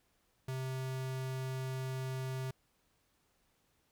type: tone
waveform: square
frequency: 130.9 Hz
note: C3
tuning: 1 cent sharp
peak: -37 dBFS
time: 0.48-2.51 s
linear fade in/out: 5 ms
effects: pink hiss -75 dBFS RMS until 3.91 s